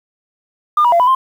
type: tone with pitch steps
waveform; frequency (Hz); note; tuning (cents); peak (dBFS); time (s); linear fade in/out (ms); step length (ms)
sine; 1206 / 965 / 685 / 994 / 1050; D6 / B5 / F5 / B5 / C6; +46 / -40 / -34 / +11 / +6; -7; 0.77-1.15; 5; 76
effects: tanh soft clip ceiling -5 dBFS + 7-bit